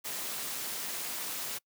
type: noise with amplitude modulation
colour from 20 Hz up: white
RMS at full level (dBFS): -34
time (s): 0.04-1.59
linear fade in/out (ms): 20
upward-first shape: sine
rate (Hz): 235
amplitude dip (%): 65
effects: noise-tail reverb RT60 0.1 s tail -25 dB re dry + high-pass 150 Hz 12 dB/octave